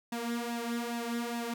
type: tone with flanger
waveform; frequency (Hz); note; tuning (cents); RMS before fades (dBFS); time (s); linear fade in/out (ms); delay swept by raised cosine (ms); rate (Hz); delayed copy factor
sawtooth; 235.6; A#3; +19; -35; 0.12-1.54; 5; 1.1 to 3.7; 2.4; +0.65
effects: none